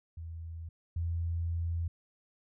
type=tone pair in turn; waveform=sine; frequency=82.41 / 84.19 Hz; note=E2 / E2; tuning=0 / +37 cents; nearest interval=unison; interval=37 cents; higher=second; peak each=-39 / -30 dBFS; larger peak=second; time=0.17-0.69 / 0.96-1.88 s; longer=second; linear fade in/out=5 ms; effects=none